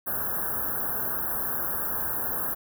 white band-stop noise, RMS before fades -29 dBFS, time 0.06-2.55 s, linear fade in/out 20 ms, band 1700 to 11000 Hz, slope 96 dB/octave, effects none

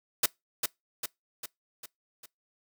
white noise with echo, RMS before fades -23 dBFS, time 0.23-0.26 s, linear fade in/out 5 ms, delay 400 ms, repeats 5, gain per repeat -5 dB, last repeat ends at 2.26 s, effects noise-tail reverb RT60 0.2 s tail -25 dB re dry + high-pass 150 Hz 12 dB/octave

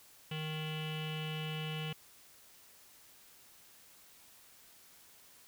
square tone with low-pass filter, 155.56 Hz, D#3, in tune, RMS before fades -39 dBFS, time 0.31-1.93 s, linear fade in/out 5 ms, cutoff 2900 Hz, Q 8.9, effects white hiss -60 dBFS RMS until 5.47 s

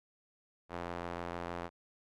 sawtooth tone with band-pass filter, 86.5 Hz, F2, 16 cents flat, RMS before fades -41 dBFS, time 0.69-1.7 s, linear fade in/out 50 ms, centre 880 Hz, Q 0.8, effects none

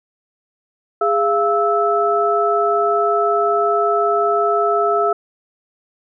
sine tone cluster, 411.4 / 686 / 1310 Hz, G#4 / F5 / E6, -16 / -31 / -11 cents, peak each -18 dBFS, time 1.01-5.13 s, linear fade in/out 5 ms, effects none

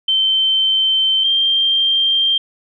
sine tone pair in turn, 3101 / 3173 Hz, G7 / G7, -19 / +20 cents, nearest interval unison, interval 39 cents, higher second, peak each -12 / -12 dBFS, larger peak neither, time 0.08-1.24 / 1.24-2.38 s, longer first, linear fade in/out 5 ms, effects none

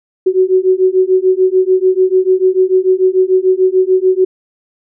sine beating tone pair, 370 / 376.8 Hz, F#4 / F#4, 0 / +32 cents, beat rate 6.8 Hz, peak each -11 dBFS, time 0.26-4.25 s, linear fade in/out 10 ms, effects none

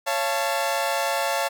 sawtooth chord, Db augmented, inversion none, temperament equal with one note detuned, 554.4 / 684.1 / 880 Hz, Db5 / F5 / A5, 0 / -36 / 0 cents, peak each -23 dBFS, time 0.06-1.49 s, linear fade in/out 20 ms, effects none

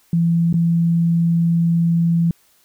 sine tone with dropouts, 168.2 Hz, E3, 35 cents sharp, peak -13 dBFS, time 0.13-2.31 s, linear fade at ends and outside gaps 2 ms, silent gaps 0.528-0.54 s, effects white hiss -57 dBFS RMS until 2.64 s

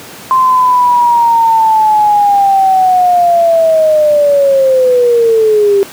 sine linear sweep, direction down, 1046.5 to 392 Hz, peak -5 dBFS, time 0.31-5.83 s, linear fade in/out 0 ms, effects pink hiss -30 dBFS RMS until 5.92 s + high-pass 150 Hz 12 dB/octave

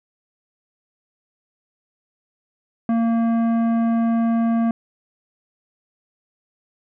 sine tone with tanh clipping, 229.7 Hz, A#3, 25 cents flat, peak -18 dBFS, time 2.89-4.71 s, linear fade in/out 2 ms, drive 12 dB, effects none

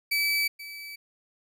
30% pulse tone with echo, 2301 Hz, D7, 36 cents flat, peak -21 dBFS, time 0.11-0.48 s, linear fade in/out 10 ms, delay 480 ms, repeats 1, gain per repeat -15 dB, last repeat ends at 0.96 s, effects none

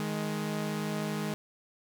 sawtooth tone pair together, 156.12 / 209 Hz, D#3 / G#3, +6 / +11 cents, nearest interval perfect fourth, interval 505 cents, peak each -31 / -29 dBFS, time 0-1.34 s, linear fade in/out 0 ms, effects none

